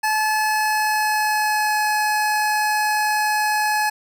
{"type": "tone with pitch glide", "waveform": "25% pulse", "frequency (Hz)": [862, 849.2], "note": ["A5", "G#5"], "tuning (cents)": [-36, 38], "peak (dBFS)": -14, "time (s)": [0.03, 3.9], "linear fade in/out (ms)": 10, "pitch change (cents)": -26, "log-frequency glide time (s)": [0.14, 1.87], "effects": []}